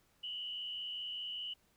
sine tone with frequency modulation, 2960 Hz, F#7, in tune, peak -39 dBFS, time 0.23-1.54 s, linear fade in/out 10 ms, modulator 85.1 Hz, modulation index 1.1, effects pink hiss -72 dBFS RMS until 1.76 s

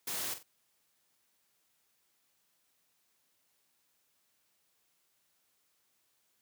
white noise with echo, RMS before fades -37 dBFS, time 0.07-0.34 s, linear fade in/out 5 ms, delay 45 ms, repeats 2, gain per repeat -10 dB, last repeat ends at 0.43 s, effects white hiss -75 dBFS RMS until 6.41 s + high-pass 80 Hz 12 dB/octave

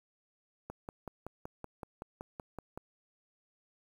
click train, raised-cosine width 1 ms, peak -27 dBFS, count 12, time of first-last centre 0.7-2.775 s, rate 5.3 Hz, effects 9-bit

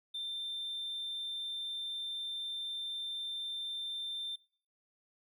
triangle tone, 3576 Hz, A7, 27 cents sharp, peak -34 dBFS, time 0.14-4.36 s, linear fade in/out 10 ms, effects noise-tail reverb RT60 0.6 s tail -25 dB re dry + tanh soft clip ceiling -33 dBFS

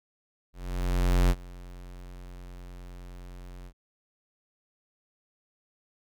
square tone with ADSR envelope, 44.83 Hz, F1, 46 cents sharp, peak -19 dBFS, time 0.53-3.73 s, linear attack 770 ms, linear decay 48 ms, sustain -23 dB, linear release 67 ms, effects none

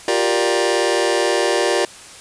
sawtooth chord, G minor seventh, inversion third, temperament just, 352.8 / 392 / 470.4 / 588 Hz, F4 / G4 / Bb4 / D5, +18 / 0 / +16 / +2 cents, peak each -17 dBFS, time 0.08-1.85 s, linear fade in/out 2 ms, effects white hiss -39 dBFS RMS until 2.2 s + resampled to 22050 Hz

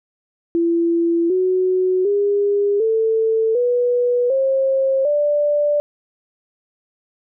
sine tone with pitch steps, 337.5 / 370.2 / 406 / 445.3 / 488.5 / 535.7 / 587.6 Hz, E4 / F#4 / G#4 / A4 / B4 / C5 / D5, +41 / +1 / -39 / +21 / -19 / +41 / +1 cents, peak -14 dBFS, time 0.55-5.8 s, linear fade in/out 0 ms, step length 750 ms, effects none

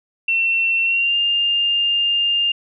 sine tone with pitch glide, 2704 to 2807 Hz, E7 to F7, +43 to +8 cents, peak -15 dBFS, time 0.28-2.52 s, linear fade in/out 5 ms, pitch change +65 cents, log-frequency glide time 0.83-1.16 s, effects none

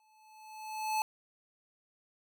square tone with exponential growth, 866 Hz, A5, 28 cents flat, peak -28 dBFS, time 0-1.02 s, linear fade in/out 1 ms, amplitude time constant 220 ms, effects none

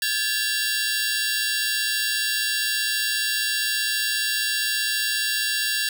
sawtooth tone cluster, 1606 / 1721 / 2760 / 3928 / 4601 Hz, G6 / A6 / F7 / B7 / D8, +41 / -39 / -21 / -10 / -36 cents, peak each -27 / -23 / -27 / -27 / -25 dBFS, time 0.02-5.89 s, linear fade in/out 2 ms, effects none

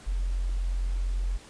sine tone, 44.25 Hz, F1, 23 cents sharp, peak -25 dBFS, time 0.06-1.38 s, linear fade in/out 20 ms, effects pink hiss -50 dBFS RMS until 1.49 s + resampled to 22050 Hz

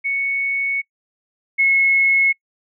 sine tone pair in turn, 2217 / 2181 Hz, C#7 / C#7, 0 / -29 cents, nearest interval unison, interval 29 cents, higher first, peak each -18 / -12 dBFS, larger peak second, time 0.04-0.82 / 1.58-2.33 s, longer first, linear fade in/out 20 ms, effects noise-tail reverb RT60 0.1 s tail -26 dB re dry

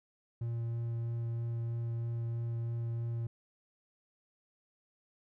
triangle tone with vibrato, 116.54 Hz, A#2, in tune, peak -31 dBFS, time 0.41-3.27 s, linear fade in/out 5 ms, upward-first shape sine, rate 3.1 Hz, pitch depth 8 cents each way, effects none

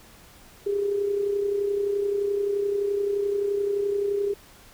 sine tone with amplitude modulation, 403.7 Hz, G#4, 49 cents flat, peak -20 dBFS, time 0.66-4.34 s, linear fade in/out 10 ms, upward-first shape sine, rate 31.6 Hz, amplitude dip 50%, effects pink hiss -51 dBFS RMS until 4.73 s

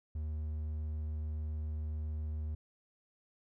triangle tone, 76.8 Hz, D#2, 22 cents flat, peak -33 dBFS, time 0.15-2.55 s, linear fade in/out 5 ms, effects none

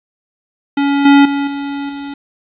square tone with level steps, 281.6 Hz, C#4, 27 cents sharp, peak -12 / -5 / -15 / -20 / -24 dBFS, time 0.77-2.14 s, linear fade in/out 5 ms, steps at 1.05 / 1.25 / 1.47 / 1.89 s, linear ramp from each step 5 ms, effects resampled to 8000 Hz + 7-bit

